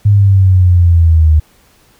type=exponential sweep; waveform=sine; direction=down; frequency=103.83 to 76.3 Hz; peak=-4 dBFS; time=0.05-1.4 s; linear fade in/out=10 ms; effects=pink hiss -49 dBFS RMS until 1.99 s